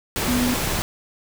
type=tone in noise; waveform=sine; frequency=246.9 Hz; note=B3; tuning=in tune; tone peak=-19 dBFS; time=0.28-0.54 s; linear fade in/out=0 ms; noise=pink; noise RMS=-24 dBFS; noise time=0.16-0.82 s; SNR=+2 dB; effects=none